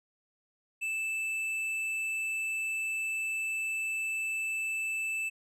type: tone with tanh clipping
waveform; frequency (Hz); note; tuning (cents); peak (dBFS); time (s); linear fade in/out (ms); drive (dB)
triangle; 2637; E7; 0; -32; 0.81-5.3; 20; 12
effects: none